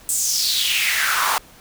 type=noise with high-pass filter sweep; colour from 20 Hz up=pink; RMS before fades=-20 dBFS; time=0.09-1.38 s; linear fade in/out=0 ms; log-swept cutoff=8400 to 900 Hz; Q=4.1; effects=pink hiss -47 dBFS RMS until 1.6 s